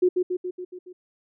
sine tone with echo, 362.8 Hz, F#4, 34 cents flat, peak -15 dBFS, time 0.02-0.09 s, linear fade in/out 10 ms, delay 140 ms, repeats 6, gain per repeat -4 dB, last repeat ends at 0.93 s, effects none

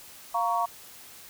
sine chord, Bb minor, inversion second, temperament just, 699.2 / 932.3 / 1118.8 Hz, F5 / Bb5 / Db6, +2 / 0 / +16 cents, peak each -28 dBFS, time 0.34-0.66 s, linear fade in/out 10 ms, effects white hiss -48 dBFS RMS until 1.29 s

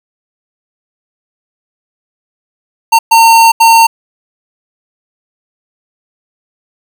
square tone bursts at uneven times, 911 Hz, A#5, 40 cents flat, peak -3 dBFS, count 3, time 2.92-2.99 / 3.11-3.52 / 3.6-3.87 s, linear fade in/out 10 ms, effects none

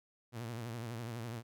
sawtooth tone with vibrato, 116.54 Hz, A#2, in tune, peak -36 dBFS, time 0.32-1.43 s, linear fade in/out 50 ms, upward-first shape triangle, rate 12 Hz, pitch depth 110 cents each way, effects none

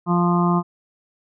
harmonic tone, 174.61 Hz, F3, in tune, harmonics 1 / 2 / 4 / 5 / 6 / 7, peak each -17 / -24 / -27 / -29 / -24 / -27 dBFS, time 0.06-0.63 s, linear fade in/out 50 ms, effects none

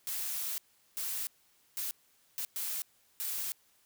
blue noise bursts at uneven times, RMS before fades -36 dBFS, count 6, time 0.07-0.58 / 0.97-1.27 / 1.77-1.91 / 2.38-2.45 / 2.56-2.82 / 3.2-3.52 s, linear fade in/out 0 ms, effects white hiss -68 dBFS RMS until 3.85 s

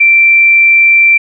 sine tone, 2349 Hz, D7, in tune, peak -3 dBFS, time 0-1.18 s, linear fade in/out 10 ms, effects none

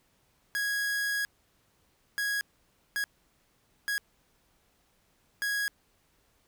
45% pulse tone bursts at uneven times, 1656 Hz, G#6, 5 cents flat, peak -28 dBFS, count 5, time 0.55-1.25 / 2.18-2.41 / 2.96-3.04 / 3.88-3.98 / 5.42-5.68 s, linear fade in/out 0 ms, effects pink hiss -69 dBFS RMS until 6.47 s

